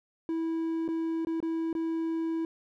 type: tone with dropouts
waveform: triangle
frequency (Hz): 326.8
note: E4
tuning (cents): -15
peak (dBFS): -26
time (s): 0.29-2.45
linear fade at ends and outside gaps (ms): 1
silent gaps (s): 0.879-0.887 / 1.249-1.27 / 1.403-1.427 / 1.729-1.751
effects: none